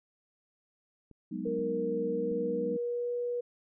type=clicks; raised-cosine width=3 ms; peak=-40 dBFS; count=4; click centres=1.113 / 1.473 / 1.593 / 2.318 s
type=chord; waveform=sine; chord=G# minor seventh; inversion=third; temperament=equal with one note detuned; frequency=185 / 207.7 / 246.9 / 308.3 Hz; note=F#3 / G#3 / B3 / D#4; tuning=0 / 0 / 0 / -16 cents; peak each=-39 dBFS; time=1.31-2.77 s; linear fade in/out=10 ms
type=tone with pitch glide; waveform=sine; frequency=466.2 to 484 Hz; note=A#4 to B4; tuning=0 to -35 cents; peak=-30 dBFS; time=1.45-3.41 s; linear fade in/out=10 ms; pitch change=+65 cents; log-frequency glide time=2.07-3.12 s
effects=none